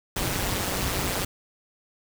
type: noise with amplitude modulation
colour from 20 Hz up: pink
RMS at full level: -24 dBFS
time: 0.16-1.25 s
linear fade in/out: 5 ms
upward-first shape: sine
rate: 190 Hz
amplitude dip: 75%
effects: none